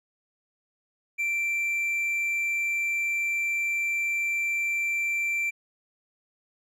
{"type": "tone", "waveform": "triangle", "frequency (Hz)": 2349, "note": "D7", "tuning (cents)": 0, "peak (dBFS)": -23, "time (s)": [1.18, 5.51], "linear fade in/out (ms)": 20, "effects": []}